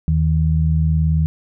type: tone pair together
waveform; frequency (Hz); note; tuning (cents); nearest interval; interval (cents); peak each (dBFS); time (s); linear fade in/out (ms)
sine; 79 / 158; D#2 / D#3; +27 / +27; octave; 1200; -16; 0.08-1.26; 0
effects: none